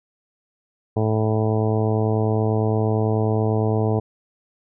harmonic tone, 109 Hz, A2, 16 cents flat, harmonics 1 / 2 / 3 / 4 / 5 / 6 / 7 / 8 / 9, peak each -20 / -26 / -28 / -24 / -32 / -30 / -31 / -37 / -37 dBFS, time 0.96-4 s, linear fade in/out 10 ms, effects none

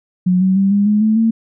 sine tone with pitch steps, 181.8 / 188.43 / 195.3 / 202.4 / 209.8 / 217.5 / 225.4 Hz, F#3 / F#3 / G3 / G#3 / G#3 / A3 / A3, -30 / +32 / -6 / -44 / +18 / -20 / +42 cents, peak -10 dBFS, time 0.26-1.31 s, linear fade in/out 10 ms, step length 150 ms, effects none

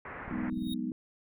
white low-pass noise, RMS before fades -43 dBFS, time 0.05-0.5 s, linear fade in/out 2 ms, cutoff 2100 Hz, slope 48 dB/octave
click train, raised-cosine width 5 ms, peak -31 dBFS, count 10, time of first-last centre 0.28-0.723 s, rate 20.3 Hz
sine chord, G# minor seventh, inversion third, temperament equal, 185 / 207.7 / 246.9 / 311.1 Hz, F#3 / G#3 / B3 / D#4, 0 / 0 / 0 / 0 cents, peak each -40 / -38 / -34 / -38 dBFS, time 0.31-0.92 s, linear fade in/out 2 ms
square tone with exponential growth, 3745 Hz, A#7, 7 cents sharp, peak -37 dBFS, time 0.49-0.74 s, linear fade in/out 5 ms, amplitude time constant 53 ms
effects none

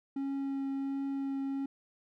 triangle tone with vibrato, 273.8 Hz, C#4, 21 cents flat, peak -30 dBFS, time 0.16-1.66 s, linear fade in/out 5 ms, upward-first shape triangle, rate 1.4 Hz, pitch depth 10 cents each way, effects none

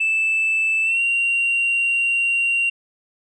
sine tone with pitch glide, 2637 to 2759 Hz, E7 to F7, 0 to -22 cents, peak -15 dBFS, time 0-2.7 s, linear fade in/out 10 ms, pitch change +78 cents, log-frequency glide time 0.83-1.01 s, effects tanh soft clip ceiling -14 dBFS

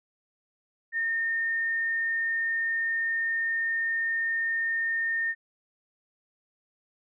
sine tone, 1825 Hz, A#6, 37 cents flat, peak -25 dBFS, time 0.92-5.35 s, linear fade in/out 50 ms, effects none

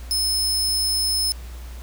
sawtooth tone, 5210 Hz, E8, 21 cents flat, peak -17 dBFS, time 0.11-1.32 s, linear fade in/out 0 ms, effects added 60 Hz sine -33 dBFS peak until 1.82 s + pink hiss -46 dBFS RMS until 1.82 s

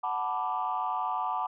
sine chord, B minor seventh, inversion second, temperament equal, 740 / 880 / 987.8 / 1174.7 Hz, F#5 / A5 / B5 / D6, 0 / 0 / 0 / 0 cents, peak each -33 dBFS, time 0.03-1.47 s, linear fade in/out 10 ms, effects tanh soft clip ceiling -20 dBFS

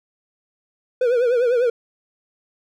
triangle tone with vibrato, 486.7 Hz, B4, 25 cents flat, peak -13 dBFS, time 1.01-1.7 s, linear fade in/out 5 ms, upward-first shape triangle, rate 10 Hz, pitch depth 110 cents each way, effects none

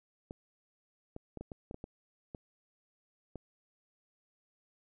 clicks, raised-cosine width 2 ms, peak -29 dBFS, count 10, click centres 0.309 / 1.164 / 1.373 / 1.41 / 1.518 / 1.711 / 1.744 / 1.841 / 2.348 / 3.357 s, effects none

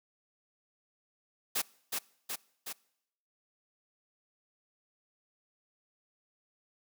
white noise with echo, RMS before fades -31 dBFS, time 1.55-1.62 s, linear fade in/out 10 ms, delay 370 ms, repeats 3, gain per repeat -3 dB, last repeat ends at 2.73 s, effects noise-tail reverb RT60 0.8 s tail -24 dB re dry + high-pass 200 Hz 12 dB/octave

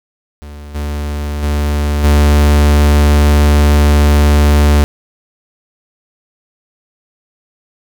45% pulse tone with level steps, 73.42 Hz, D2, in tune, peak -28 / -17 / -12 / -6 dBFS, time 0.42-4.84 s, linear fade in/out 0 ms, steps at 0.74 / 1.42 / 2.03 s, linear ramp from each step 20 ms, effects 8-bit

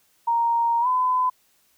sine tone with pitch glide, 932.3 to 1010.8 Hz, A#5 to B5, 0 to +40 cents, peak -18 dBFS, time 0.27-1.3 s, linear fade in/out 10 ms, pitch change +140 cents, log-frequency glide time 0.81-0.87 s, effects white hiss -63 dBFS RMS until 1.77 s

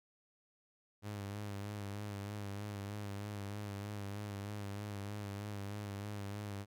sawtooth tone with vibrato, 101.9 Hz, G#2, 32 cents flat, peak -37 dBFS, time 1.02-6.66 s, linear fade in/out 50 ms, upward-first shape sine, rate 3.2 Hz, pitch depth 42 cents each way, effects none

